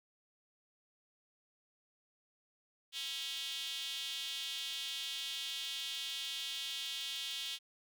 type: tone with high-pass filter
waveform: square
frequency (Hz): 148.9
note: D3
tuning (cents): +24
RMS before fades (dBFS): -41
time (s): 2.92-7.59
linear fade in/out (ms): 50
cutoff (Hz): 3300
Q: 4.5
effects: none